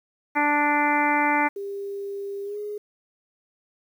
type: harmonic tone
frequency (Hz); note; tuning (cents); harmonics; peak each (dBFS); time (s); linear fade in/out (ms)
293.7; D4; 0; 1 / 2 / 3 / 4 / 5 / 6 / 7 / 8; -26 / -32 / -22 / -31 / -29 / -31 / -26 / -31; 0.35-1.49; 20
type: tone with pitch glide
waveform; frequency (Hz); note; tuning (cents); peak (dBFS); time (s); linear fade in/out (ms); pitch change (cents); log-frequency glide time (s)
sine; 399 to 415.9; G4 to G#4; +31 to +2; -29; 1.56-2.78; 5; +71; 2.43-2.57
effects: 9-bit